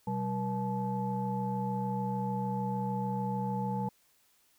sine tone cluster, 127.1 / 193.8 / 480.5 / 865 Hz, C3 / G3 / B4 / A5, -50 / -20 / -48 / -30 cents, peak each -36 / -33 / -40 / -35 dBFS, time 0.07-3.89 s, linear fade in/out 5 ms, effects tanh soft clip ceiling -20 dBFS + white hiss -68 dBFS RMS until 4.58 s

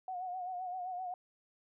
sine tone with vibrato, 731 Hz, F#5, 21 cents flat, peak -37 dBFS, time 0.08-1.14 s, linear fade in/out 2 ms, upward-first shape sine, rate 7.7 Hz, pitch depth 53 cents each way, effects none

